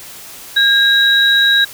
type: tone pair together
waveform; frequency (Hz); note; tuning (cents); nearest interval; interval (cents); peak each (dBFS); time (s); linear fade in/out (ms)
sine; 1621 / 3855; G#6 / B7; -42 / -43; octave + minor third; 1499; -11; 0.56-1.65; 10
effects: white hiss -34 dBFS RMS until 1.73 s